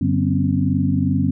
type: tone cluster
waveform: sine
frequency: 94.2 / 144.3 / 190.4 / 248.5 / 271.1 Hz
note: F#2 / D3 / F#3 / B3 / C#4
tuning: +32 / -30 / +50 / +11 / -38 cents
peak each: -22 dBFS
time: 0.01-1.31 s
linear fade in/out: 5 ms
effects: none